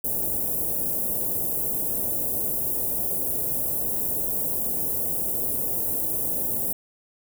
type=band-stop noise; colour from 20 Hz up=white; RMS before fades=-26 dBFS; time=0.04-6.73 s; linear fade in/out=5 ms; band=630 to 11000 Hz; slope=24 dB/octave; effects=none